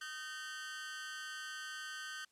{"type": "tone with amplitude modulation", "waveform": "sawtooth", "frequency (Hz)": 1537, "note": "G6", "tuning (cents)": -35, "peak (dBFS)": -35, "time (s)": [0.01, 2.25], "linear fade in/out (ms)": 5, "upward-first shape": "sine", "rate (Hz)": 297, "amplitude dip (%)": 95, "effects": ["white hiss -74 dBFS RMS until 2.31 s", "low-pass 9000 Hz 12 dB/octave"]}